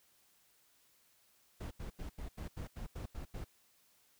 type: noise bursts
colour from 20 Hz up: brown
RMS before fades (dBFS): -43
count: 10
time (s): 1.6-3.447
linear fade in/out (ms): 10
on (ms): 110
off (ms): 83
effects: white hiss -70 dBFS RMS until 4.19 s